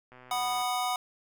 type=click train; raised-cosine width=0.5 ms; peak=-36 dBFS; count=64; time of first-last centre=0.12-0.62 s; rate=126 Hz
type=chord; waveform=square; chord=B major; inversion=second; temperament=just; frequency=740.8 / 987.8 / 1234.7 Hz; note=F#5 / B5 / D#6; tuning=+2 / 0 / -14 cents; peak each=-31 / -35 / -35 dBFS; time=0.31-0.96 s; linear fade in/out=2 ms
effects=none